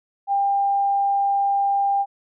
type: tone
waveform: sine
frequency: 797 Hz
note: G5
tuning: 28 cents sharp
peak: -17 dBFS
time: 0.27-2.06 s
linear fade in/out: 50 ms
effects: none